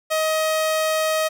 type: tone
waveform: sawtooth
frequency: 630 Hz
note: D#5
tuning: 21 cents sharp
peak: -15 dBFS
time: 0.1-1.29 s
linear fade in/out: 20 ms
effects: none